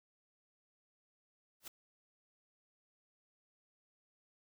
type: noise with exponential growth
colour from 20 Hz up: white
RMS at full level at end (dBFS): -41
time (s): 1.6-1.68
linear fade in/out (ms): 5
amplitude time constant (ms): 16
effects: none